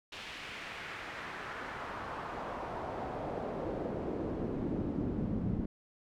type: noise with band-pass filter sweep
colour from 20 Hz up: brown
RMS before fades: -38 dBFS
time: 0.12-5.66 s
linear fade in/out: 5 ms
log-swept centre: 3000 to 200 Hz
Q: 1.5
effects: none